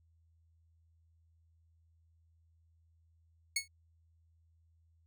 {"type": "tone with exponential decay", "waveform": "15% pulse", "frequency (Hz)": 2200, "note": "C#7", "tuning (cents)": -14, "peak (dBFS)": -21, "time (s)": [3.56, 3.68], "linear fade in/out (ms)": 5, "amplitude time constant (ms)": 25, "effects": ["added 82 Hz sine -66 dBFS peak until 5.06 s"]}